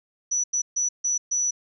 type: tone bursts at uneven times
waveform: sine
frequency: 5920 Hz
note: F#8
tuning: in tune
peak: -21 dBFS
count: 5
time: 0.31-0.44 / 0.53-0.62 / 0.76-0.89 / 1.04-1.18 / 1.31-1.51 s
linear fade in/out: 10 ms
effects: none